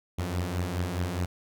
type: beating tone pair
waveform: sawtooth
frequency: 85.7 / 90.5 Hz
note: F2 / F#2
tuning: -32 / -38 cents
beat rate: 4.8 Hz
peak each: -29 / -26 dBFS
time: 0.18-1.26 s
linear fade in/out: 10 ms
effects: none